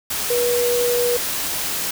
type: tone in noise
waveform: sine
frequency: 484 Hz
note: B4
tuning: 35 cents flat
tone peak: -17 dBFS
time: 0.3-1.17 s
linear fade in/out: 5 ms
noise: white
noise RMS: -24 dBFS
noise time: 0.1-1.91 s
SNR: +4 dB
effects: none